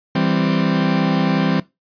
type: chord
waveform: 40% pulse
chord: C major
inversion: first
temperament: equal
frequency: 164.81 / 196 / 261.6 Hz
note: E3 / G3 / C4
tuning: 0 / 0 / 0 cents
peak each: -19 dBFS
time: 0.15-1.6 s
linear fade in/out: 5 ms
effects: noise-tail reverb RT60 0.2 s tail -19 dB re dry + resampled to 11025 Hz